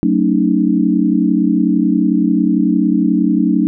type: chord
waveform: sine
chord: D# half-diminished seventh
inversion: first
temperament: just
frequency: 186.68 / 224 / 280 / 311.1 Hz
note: F#3 / A3 / C#4 / D#4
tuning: +16 / +31 / +18 / 0 cents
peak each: -16 dBFS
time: 0.03-3.67 s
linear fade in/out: 0 ms
effects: none